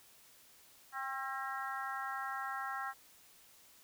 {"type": "harmonic tone with a mistuned harmonic", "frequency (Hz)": 269, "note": "C4", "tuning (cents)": 48, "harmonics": [3, 4, 5, 6, 7], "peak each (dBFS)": [-43, -44, -42, -45, -47], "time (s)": [0.92, 2.94], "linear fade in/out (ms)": 50, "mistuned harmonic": 3, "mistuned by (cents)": -31, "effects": ["white hiss -62 dBFS RMS until 3.83 s"]}